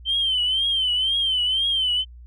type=tone with vibrato; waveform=sine; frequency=3100 Hz; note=G7; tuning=20 cents flat; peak=-18 dBFS; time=0.05-2.05 s; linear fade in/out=50 ms; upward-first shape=triangle; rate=2 Hz; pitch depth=110 cents each way; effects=tanh soft clip ceiling -14 dBFS + added 60 Hz sine -40 dBFS peak until 2.26 s